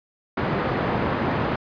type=band-pass noise; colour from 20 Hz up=pink; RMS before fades=-24 dBFS; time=0.37-1.56 s; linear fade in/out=5 ms; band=120 to 1500 Hz; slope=12 dB/octave; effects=resampled to 11025 Hz